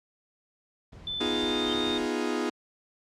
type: noise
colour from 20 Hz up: brown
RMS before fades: -42 dBFS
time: 0.92-2.07 s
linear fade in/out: 5 ms
type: tone with pitch glide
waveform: sine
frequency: 3520 to 3657 Hz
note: A7 to A#7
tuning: 0 to -34 cents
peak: -30 dBFS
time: 1.07-1.98 s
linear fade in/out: 2 ms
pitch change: +66 cents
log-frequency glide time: 1.2-1.79 s
type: chord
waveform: 40% pulse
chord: F half-diminished seventh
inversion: second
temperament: equal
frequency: 246.9 / 311.1 / 349.2 / 415.3 Hz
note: Cb4 / Eb4 / F4 / Ab4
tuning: 0 / 0 / 0 / 0 cents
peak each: -32 dBFS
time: 1.2-2.5 s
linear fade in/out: 10 ms
type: tone with exponential growth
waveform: sine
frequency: 3136 Hz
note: G7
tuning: in tune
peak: -31 dBFS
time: 1.61-1.73 s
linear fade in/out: 2 ms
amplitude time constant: 24 ms
effects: high-pass 60 Hz 12 dB/octave + low-pass 7000 Hz 12 dB/octave